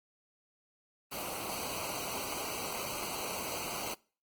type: noise with comb filter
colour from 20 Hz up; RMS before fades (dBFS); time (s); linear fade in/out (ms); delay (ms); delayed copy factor
pink; -38; 1.11-3.95; 20; 0.57; -0.95
effects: noise-tail reverb RT60 0.4 s tail -24 dB re dry + Opus 24 kbps